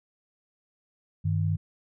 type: tone pair together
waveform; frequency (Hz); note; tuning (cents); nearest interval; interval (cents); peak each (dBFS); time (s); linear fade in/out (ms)
sine; 98 / 155.56; G2 / D#3; 0 / 0; minor sixth; 800; -25 / -27; 1.24-1.57; 20
effects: none